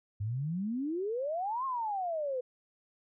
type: exponential two-way sweep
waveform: sine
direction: up then down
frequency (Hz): 98 to 1089 to 491.3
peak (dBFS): -31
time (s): 0.2-2.41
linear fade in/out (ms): 10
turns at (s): 1.65
effects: none